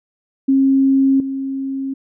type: tone with level steps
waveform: sine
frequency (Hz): 270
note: C#4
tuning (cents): -45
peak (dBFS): -10 / -20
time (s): 0.48-1.94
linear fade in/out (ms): 10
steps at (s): 1.2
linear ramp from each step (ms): 2
effects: none